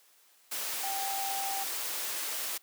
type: tone in noise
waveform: sine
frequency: 784 Hz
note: G5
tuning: in tune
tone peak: -34 dBFS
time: 0.83-1.64 s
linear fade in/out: 10 ms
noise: white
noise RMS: -35 dBFS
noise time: 0.51-2.58 s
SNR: -2 dB
effects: white hiss -63 dBFS RMS until 2.62 s + high-pass 400 Hz 12 dB/octave